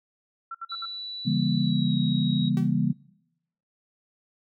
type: tone bursts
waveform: sine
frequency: 1351 Hz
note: E6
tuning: 42 cents sharp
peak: -32 dBFS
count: 4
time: 0.51-0.856 s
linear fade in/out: 5 ms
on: 37 ms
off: 66 ms
type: tone with pitch glide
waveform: sine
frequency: 3952 to 3813 Hz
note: B7 to A#7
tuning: 0 to +38 cents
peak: -33 dBFS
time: 0.69-2.5 s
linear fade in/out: 20 ms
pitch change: -62 cents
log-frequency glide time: 1.59-1.95 s
type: chord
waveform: sine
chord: C# diminished seventh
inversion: none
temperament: just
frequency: 138.59 / 166.31 / 199.57 / 239.5 Hz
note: C#3 / E3 / G3 / Bb3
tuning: 0 / +16 / +31 / +47 cents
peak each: -27 dBFS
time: 1.25-2.93 s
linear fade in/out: 20 ms
type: tone with exponential decay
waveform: sawtooth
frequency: 382.4 Hz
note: G4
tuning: 43 cents flat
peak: -31 dBFS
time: 2.57-2.75 s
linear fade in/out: 0 ms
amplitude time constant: 39 ms
effects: noise-tail reverb RT60 0.8 s tail -22 dB re dry